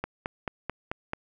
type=click train; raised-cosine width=0.5 ms; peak=-15 dBFS; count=6; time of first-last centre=0.04-1.134 s; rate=4.57 Hz; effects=none